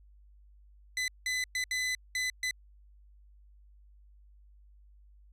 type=tone bursts at uneven times; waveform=sawtooth; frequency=2010 Hz; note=B6; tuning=30 cents sharp; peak=-26 dBFS; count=6; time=0.97-1.08 / 1.26-1.44 / 1.55-1.64 / 1.71-1.95 / 2.15-2.3 / 2.43-2.51 s; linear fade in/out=2 ms; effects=added 50 Hz sine -55 dBFS peak until 5.32 s + low-pass 10000 Hz 12 dB/octave